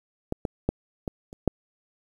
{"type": "clicks", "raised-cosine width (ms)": 2, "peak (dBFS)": [-13, -13, -9, -16, -28, -6], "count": 6, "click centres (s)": [0.324, 0.452, 0.69, 1.078, 1.329, 1.477], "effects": ["8-bit"]}